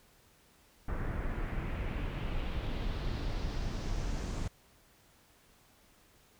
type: noise with low-pass filter sweep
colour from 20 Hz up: brown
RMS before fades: -35 dBFS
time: 0.88-4.48 s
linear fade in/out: 5 ms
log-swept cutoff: 1600 to 7500 Hz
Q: 2.1
effects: pink hiss -64 dBFS RMS until 6.39 s